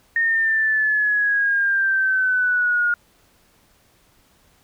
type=exponential sweep; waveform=sine; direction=down; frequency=1844 to 1425 Hz; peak=-16 dBFS; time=0.16-2.94 s; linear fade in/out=2 ms; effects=pink hiss -58 dBFS RMS until 4.63 s